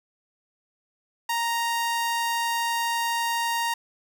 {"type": "tone", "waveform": "sawtooth", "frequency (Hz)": 932, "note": "A#5", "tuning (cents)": -1, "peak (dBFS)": -20, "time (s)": [1.29, 3.74], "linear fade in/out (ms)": 5, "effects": []}